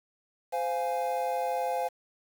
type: chord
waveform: triangle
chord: F minor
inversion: second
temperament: equal with one note detuned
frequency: 516.3 / 698.5 / 830.6 Hz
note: C5 / F5 / Ab5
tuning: -23 / 0 / 0 cents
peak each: -30 dBFS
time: 0.52-1.89 s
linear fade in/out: 20 ms
effects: 8-bit